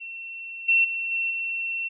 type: tone with level steps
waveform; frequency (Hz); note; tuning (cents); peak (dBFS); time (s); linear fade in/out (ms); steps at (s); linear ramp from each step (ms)
sine; 2709; E7; +47; -34 / -16 / -26 / -23 / -26; 0-1.89; 20; 0.68 / 0.84 / 1.11 / 1.3; 10
effects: none